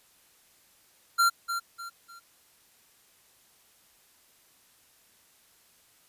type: tone with echo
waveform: square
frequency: 1377 Hz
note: F6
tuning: 25 cents flat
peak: -20 dBFS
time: 1.18-1.3 s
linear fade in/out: 20 ms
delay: 300 ms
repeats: 3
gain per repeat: -9 dB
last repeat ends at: 2.2 s
effects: white hiss -62 dBFS RMS until 6.08 s + resampled to 32000 Hz